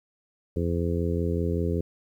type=harmonic tone; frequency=85.2 Hz; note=F2; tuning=42 cents flat; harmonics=1 / 2 / 3 / 4 / 5 / 6; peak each=-27 / -30 / -33 / -33 / -31 / -36 dBFS; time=0.56-1.81 s; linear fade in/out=5 ms; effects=10-bit